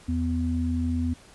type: tone pair together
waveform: sine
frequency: 83.1 / 249 Hz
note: E2 / B3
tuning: +15 / +14 cents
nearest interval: octave + perfect fifth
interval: 1899 cents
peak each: -26 dBFS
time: 0.08-1.14 s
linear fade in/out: 10 ms
effects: pink hiss -52 dBFS RMS until 1.34 s + resampled to 24000 Hz